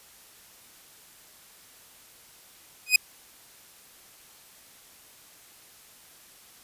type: tone with exponential growth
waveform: sawtooth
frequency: 2502 Hz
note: D#7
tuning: 9 cents sharp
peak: -8 dBFS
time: 2.86-2.96 s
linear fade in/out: 5 ms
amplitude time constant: 21 ms
effects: white hiss -53 dBFS RMS until 6.63 s + resampled to 32000 Hz